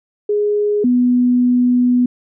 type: tone pair in turn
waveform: sine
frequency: 415.3 / 246.9 Hz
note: G#4 / B3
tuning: 0 / 0 cents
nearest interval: major sixth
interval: 900 cents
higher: first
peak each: -13 / -10 dBFS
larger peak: second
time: 0.29-0.84 / 0.84-2.06 s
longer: second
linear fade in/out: 5 ms
effects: none